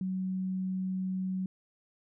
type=tone; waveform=sine; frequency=187.2 Hz; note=F#3; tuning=20 cents sharp; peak=-30 dBFS; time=0.01-1.46 s; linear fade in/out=2 ms; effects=none